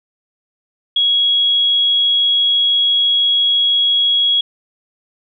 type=tone; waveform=sine; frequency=3322 Hz; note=G#7; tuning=in tune; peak=-11 dBFS; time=0.96-4.41 s; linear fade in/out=5 ms; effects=none